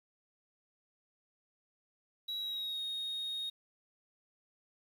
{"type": "tone with pitch glide", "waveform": "sine", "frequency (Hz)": [3878, 3731], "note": ["B7", "A#7"], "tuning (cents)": [-32, 1], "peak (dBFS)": -33, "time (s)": [2.28, 3.5], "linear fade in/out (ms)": 10, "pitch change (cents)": -67, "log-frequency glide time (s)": [2.39, 2.81], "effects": ["tanh soft clip ceiling -35 dBFS", "10-bit"]}